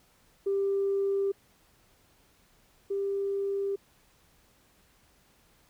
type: tone pair in turn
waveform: sine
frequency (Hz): 394.7 / 396.3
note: G4 / G4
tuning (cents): +12 / +19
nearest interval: unison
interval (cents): 7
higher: second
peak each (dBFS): -24 / -27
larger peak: first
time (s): 0.46-1.32 / 2.9-3.76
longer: neither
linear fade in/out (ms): 10
effects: tanh soft clip ceiling -20 dBFS + pink hiss -64 dBFS RMS until 5.69 s